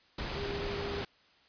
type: tone in noise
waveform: sine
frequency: 403 Hz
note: G4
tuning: 48 cents sharp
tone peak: -37 dBFS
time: 0.36-1.02 s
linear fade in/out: 5 ms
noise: pink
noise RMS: -37 dBFS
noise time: 0.18-1.05 s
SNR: -3 dB
effects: white hiss -64 dBFS RMS until 1.48 s + resampled to 11025 Hz